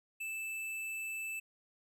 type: tone with hard clipping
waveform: sine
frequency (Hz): 2637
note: E7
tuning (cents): 0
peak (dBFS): -39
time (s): 0.2-1.4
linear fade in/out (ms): 10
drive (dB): 13
effects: none